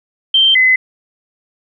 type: tone pair in turn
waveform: sine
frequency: 3136 / 2032 Hz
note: G7 / B6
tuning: 0 / +49 cents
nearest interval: minor sixth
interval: 751 cents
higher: first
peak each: -7 dBFS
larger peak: neither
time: 0.34-0.55 / 0.55-0.76 s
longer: neither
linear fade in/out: 5 ms
effects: none